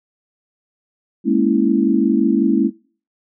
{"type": "chord", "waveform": "sine", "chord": "A# half-diminished seventh", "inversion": "third", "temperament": "equal", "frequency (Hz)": [207.7, 233.1, 277.2, 329.6], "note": ["G#3", "A#3", "C#4", "E4"], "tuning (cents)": [0, 0, 0, 0], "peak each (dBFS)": -18, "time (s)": [1.24, 2.71], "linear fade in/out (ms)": 50, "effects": ["noise-tail reverb RT60 0.4 s tail -20 dB re dry"]}